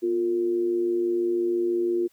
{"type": "tone with amplitude modulation", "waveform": "sine", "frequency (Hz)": 351.4, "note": "F4", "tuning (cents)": 11, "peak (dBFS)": -19, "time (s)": [0.02, 2.08], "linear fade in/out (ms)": 20, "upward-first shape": "sine", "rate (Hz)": 106, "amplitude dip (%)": 50, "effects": ["white hiss -64 dBFS RMS until 2.12 s"]}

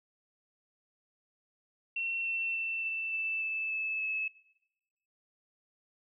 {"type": "tone with pitch steps", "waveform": "sine", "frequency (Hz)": [2714, 2697, 2680, 2663, 2646, 2629, 2612, 2596], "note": ["E7", "E7", "E7", "E7", "E7", "E7", "E7", "E7"], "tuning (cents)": [50, 39, 28, 17, 6, -5, -17, -27], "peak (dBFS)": -31, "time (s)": [1.96, 4.28], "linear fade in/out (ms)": 5, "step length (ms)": 290, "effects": ["noise-tail reverb RT60 1.0 s tail -19 dB re dry"]}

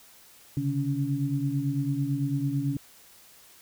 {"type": "tone cluster", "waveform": "sine", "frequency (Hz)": [135.4, 144.4, 281.2], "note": ["C#3", "D3", "C#4"], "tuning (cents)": [-40, -29, 25], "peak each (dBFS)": [-29, -30, -29], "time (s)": [0.57, 2.77], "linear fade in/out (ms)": 2, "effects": ["white hiss -54 dBFS RMS until 3.61 s"]}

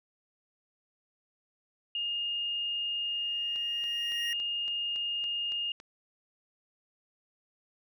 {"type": "tone", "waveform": "sine", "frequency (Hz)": 2835, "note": "F7", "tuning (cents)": 25, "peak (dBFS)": -30, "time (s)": [1.95, 5.72], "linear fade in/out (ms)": 2}
{"type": "tone with exponential growth", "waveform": "square", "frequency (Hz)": 1882, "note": "A#6", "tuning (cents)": 16, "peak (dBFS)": -34, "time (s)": [3.04, 4.33], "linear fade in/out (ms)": 1, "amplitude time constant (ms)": 280}
{"type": "click train", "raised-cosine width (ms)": 0.2, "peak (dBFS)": -31, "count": 9, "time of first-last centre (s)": [3.56, 5.801], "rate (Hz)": 3.57}
{"effects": []}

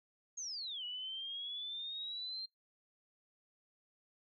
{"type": "exponential two-way sweep", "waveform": "sine", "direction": "down then up", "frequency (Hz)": [6645, 2918, 4189], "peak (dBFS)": -40, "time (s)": [0.37, 2.46], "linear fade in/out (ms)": 10, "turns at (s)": 0.84, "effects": ["noise-tail reverb RT60 0.2 s tail -26 dB re dry"]}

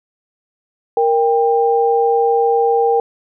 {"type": "tone pair together", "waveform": "sine", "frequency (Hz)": [466.2, 793.7], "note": ["A#4", "G5"], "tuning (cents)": [0, 21], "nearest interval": "major sixth", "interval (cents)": 921, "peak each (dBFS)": [-13, -15], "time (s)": [0.97, 3], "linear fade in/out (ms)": 2, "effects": []}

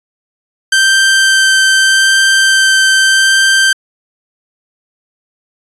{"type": "tone with vibrato", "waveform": "sawtooth", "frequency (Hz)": 1561, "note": "G6", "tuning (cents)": -8, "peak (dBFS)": -3, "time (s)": [0.72, 3.73], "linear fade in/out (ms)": 5, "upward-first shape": "sine", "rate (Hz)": 0.82, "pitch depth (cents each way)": 8, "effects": ["resampled to 24000 Hz"]}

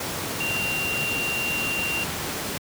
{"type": "tone in noise", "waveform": "sine", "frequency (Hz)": 2766, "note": "F7", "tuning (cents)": -17, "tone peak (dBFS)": -25, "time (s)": [0.4, 2.04], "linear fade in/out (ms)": 5, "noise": "pink", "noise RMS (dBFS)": -29, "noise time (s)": [0, 2.58], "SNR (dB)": 1, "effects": ["high-pass 100 Hz 12 dB/octave"]}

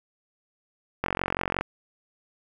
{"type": "click train", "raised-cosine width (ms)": 0.5, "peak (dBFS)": -10, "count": 27, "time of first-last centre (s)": [1.04, 1.61], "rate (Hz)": 45.6, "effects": ["8-bit"]}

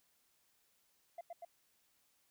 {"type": "tone with echo", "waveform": "sine", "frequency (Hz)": 685, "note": "F5", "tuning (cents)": -34, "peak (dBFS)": -40, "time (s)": [1.18, 1.21], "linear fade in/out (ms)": 5, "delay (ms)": 120, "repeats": 2, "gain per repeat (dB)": -2, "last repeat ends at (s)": 1.45, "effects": ["tanh soft clip ceiling -42 dBFS", "white hiss -75 dBFS RMS until 2.3 s"]}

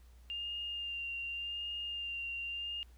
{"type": "tone with vibrato", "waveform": "sine", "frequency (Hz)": 2800, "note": "F7", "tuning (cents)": 4, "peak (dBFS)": -37, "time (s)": [0.3, 2.83], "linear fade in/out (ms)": 0, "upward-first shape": "sine", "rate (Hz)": 0.87, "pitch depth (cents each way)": 21, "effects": ["added 60 Hz sine -55 dBFS peak until 2.97 s", "pink hiss -69 dBFS RMS until 2.97 s"]}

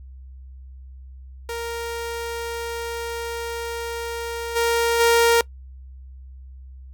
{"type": "tone with level steps", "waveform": "sawtooth", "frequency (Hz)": 466.2, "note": "A#4", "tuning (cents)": 0, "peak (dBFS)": [-23, -14, -10], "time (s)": [1.49, 5.41], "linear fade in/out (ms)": 2, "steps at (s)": [4.55, 4.99], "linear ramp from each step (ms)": 20, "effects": ["noise-tail reverb RT60 0.1 s tail -22 dB re dry", "added 65 Hz sine -38 dBFS peak until 6.93 s"]}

